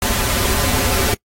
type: noise with comb filter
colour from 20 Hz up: pink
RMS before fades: -18 dBFS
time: 0.02-1.14 s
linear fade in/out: 2 ms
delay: 6.3 ms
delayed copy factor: -0.75
effects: noise-tail reverb RT60 0.1 s tail -26 dB re dry + AAC 48 kbps